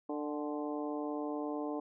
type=harmonic tone with a mistuned harmonic; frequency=148.7 Hz; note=D3; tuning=22 cents sharp; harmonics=2 / 3 / 4 / 5 / 6 / 7; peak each=-37 / -41 / -43 / -45 / -47 / -48 dBFS; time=0.09-1.8 s; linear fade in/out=5 ms; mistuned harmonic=6; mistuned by=-56 cents; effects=none